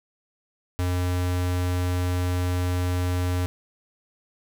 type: tone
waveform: square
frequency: 90 Hz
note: F#2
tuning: 47 cents flat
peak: -23 dBFS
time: 0.79-3.46 s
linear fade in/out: 0 ms
effects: none